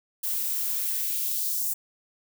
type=noise with high-pass filter sweep; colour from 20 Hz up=violet; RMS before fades=-28 dBFS; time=0.23-1.74 s; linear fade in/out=10 ms; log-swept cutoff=430 to 7200 Hz; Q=1.4; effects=none